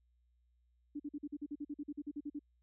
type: tone bursts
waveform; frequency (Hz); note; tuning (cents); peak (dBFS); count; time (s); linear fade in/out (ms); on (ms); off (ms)
sine; 292.1; D4; -9; -38; 16; 0.95-2.393; 10; 48; 45
effects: added 60 Hz sine -70 dBFS peak until 2.62 s